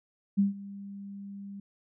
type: tone with ADSR envelope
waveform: sine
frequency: 199.2 Hz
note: G3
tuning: 28 cents sharp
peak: -19 dBFS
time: 0.37-1.6 s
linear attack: 22 ms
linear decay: 140 ms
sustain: -20 dB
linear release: 4 ms
effects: none